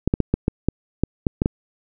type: clicks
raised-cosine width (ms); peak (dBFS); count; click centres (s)
3; -4; 10; 0.076 / 0.139 / 0.203 / 0.34 / 0.481 / 0.686 / 1.036 / 1.268 / 1.419 / 1.459
effects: none